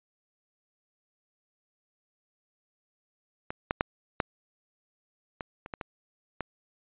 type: clicks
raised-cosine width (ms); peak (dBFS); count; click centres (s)
0.5; -19 / -11 / -8 / -9 / -20 / -26 / -20 / -20 / -17; 9; 3.505 / 3.709 / 3.809 / 4.202 / 5.408 / 5.661 / 5.738 / 5.812 / 6.407
effects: resampled to 8000 Hz